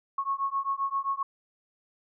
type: beating tone pair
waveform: sine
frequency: 1094 / 1101.6 Hz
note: C#6 / C#6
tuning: -23 / -11 cents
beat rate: 7.6 Hz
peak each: -30 dBFS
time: 0.18-1.23 s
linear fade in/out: 5 ms
effects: none